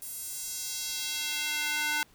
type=tone with high-pass filter sweep; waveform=square; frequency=299.5 Hz; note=D4; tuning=34 cents sharp; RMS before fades=-33 dBFS; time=0.02-2.03 s; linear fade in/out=0 ms; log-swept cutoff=11000 to 1400 Hz; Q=1.2; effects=pink hiss -61 dBFS RMS until 2.14 s